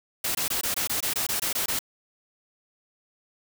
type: noise bursts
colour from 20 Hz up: white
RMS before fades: -27 dBFS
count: 12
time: 0.24-1.791 s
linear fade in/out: 5 ms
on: 110 ms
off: 21 ms
effects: none